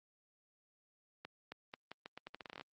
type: accelerating click train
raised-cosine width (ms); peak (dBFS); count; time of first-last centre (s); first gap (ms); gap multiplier
0.3; -30; 16; 1.25-2.611; 270; 0.81
effects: high-pass 150 Hz 12 dB/octave + Opus 48 kbps